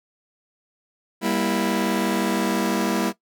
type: chord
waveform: sawtooth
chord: E diminished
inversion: first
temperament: just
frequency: 197.78 / 237.3 / 329.6 Hz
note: G3 / Bb3 / E4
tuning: +16 / +31 / 0 cents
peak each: -21 dBFS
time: 1.21-3.13 s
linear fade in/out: 50 ms
effects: noise-tail reverb RT60 0.1 s tail -17 dB re dry